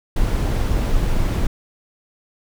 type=noise; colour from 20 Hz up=brown; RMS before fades=-18 dBFS; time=0.16-1.47 s; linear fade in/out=5 ms; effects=none